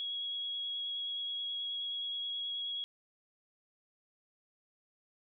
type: tone with vibrato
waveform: sine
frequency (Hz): 3322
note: G#7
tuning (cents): 0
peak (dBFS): -35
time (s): 0-2.84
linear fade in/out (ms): 0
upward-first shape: triangle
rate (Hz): 9.4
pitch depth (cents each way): 12
effects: none